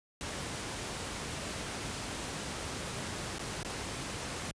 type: noise with dropouts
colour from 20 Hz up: pink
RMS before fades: -38 dBFS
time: 0.21-4.51 s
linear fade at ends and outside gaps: 0 ms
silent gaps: 3.384-3.394 / 3.631-3.648 s
effects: high-pass 60 Hz 12 dB/octave + resampled to 22050 Hz